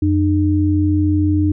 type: tone pair together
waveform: sine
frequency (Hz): 90.2 / 303.4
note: F#2 / D#4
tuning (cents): -44 / -44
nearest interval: octave + major sixth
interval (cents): 2100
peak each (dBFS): -15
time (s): 0.02-1.52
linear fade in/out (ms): 5
effects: none